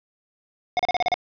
square tone bursts, 723 Hz, F#5, 40 cents flat, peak -19 dBFS, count 7, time 0.77-1.141 s, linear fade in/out 0 ms, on 23 ms, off 35 ms, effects resampled to 11025 Hz + 8-bit

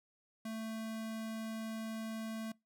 square tone, 222 Hz, A3, 16 cents sharp, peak -40 dBFS, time 0.45-2.52 s, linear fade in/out 5 ms, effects noise-tail reverb RT60 0.2 s tail -23 dB re dry

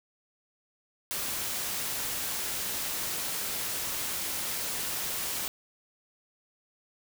white noise, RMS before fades -33 dBFS, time 1.11-5.48 s, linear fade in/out 0 ms, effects none

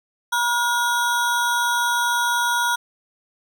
square ring-modulated tone, 1195 Hz, D6, 30 cents sharp, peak -16 dBFS, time 0.32-2.76 s, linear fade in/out 10 ms, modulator 238 Hz, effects none

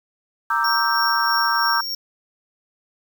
sine chord, E half-diminished seventh, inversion second, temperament equal, 932.3 / 1174.7 / 1318.5 / 1568 Hz, Bb5 / D6 / E6 / G6, 0 / 0 / 0 / 0 cents, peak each -23 dBFS, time 0.5-1.81 s, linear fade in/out 5 ms
square tone with tremolo, 5530 Hz, F8, 18 cents flat, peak -22 dBFS, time 0.64-1.95 s, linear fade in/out 5 ms, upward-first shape sine, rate 3.1 Hz, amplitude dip 40%
effects 7-bit

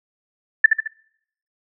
sine tone with echo, 1760 Hz, A6, in tune, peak -4 dBFS, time 0.64-0.66 s, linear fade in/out 5 ms, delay 72 ms, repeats 3, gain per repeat -6 dB, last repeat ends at 0.876 s, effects noise-tail reverb RT60 0.7 s tail -24 dB re dry

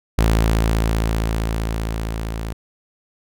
sawtooth tone with level ramp, 55.3 Hz, A1, 9 cents sharp, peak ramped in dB -9 to -21 dBFS, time 0.18-2.53 s, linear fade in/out 5 ms, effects none

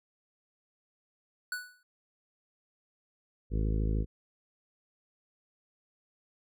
square tone with exponential decay, 1480 Hz, F#6, in tune, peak -31 dBFS, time 1.52-1.83 s, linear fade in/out 2 ms, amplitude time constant 66 ms
harmonic tone, 53.4 Hz, G#1, 49 cents sharp, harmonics 1 / 2 / 3 / 4 / 5 / 6 / 7 / 8 / 9, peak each -28 / -34 / -38 / -40 / -42 / -44 / -45 / -46 / -47 dBFS, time 3.5-4.06 s, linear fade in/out 50 ms
effects none

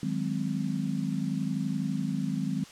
sine chord, Ab dominant seventh, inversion second, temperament just, 155.74 / 186.89 / 207.7 / 259.6 Hz, Eb3 / Gb3 / Ab3 / C4, +2 / +18 / 0 / -13 cents, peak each -33 dBFS, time 0.03-2.64 s, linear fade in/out 2 ms, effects white hiss -49 dBFS RMS until 2.71 s + low-pass 7000 Hz 12 dB/octave

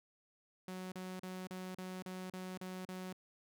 sawtooth tone bursts, 185 Hz, F#3, in tune, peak -39 dBFS, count 9, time 0.68-3.128 s, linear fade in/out 2 ms, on 240 ms, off 36 ms, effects none

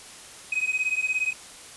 triangle beating tone pair, 2514 / 2531 Hz, D#7 / D#7, +17 / +29 cents, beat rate 17 Hz, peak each -25 dBFS, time 0.52-1.33 s, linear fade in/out 5 ms, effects white hiss -44 dBFS RMS until 1.76 s + resampled to 24000 Hz

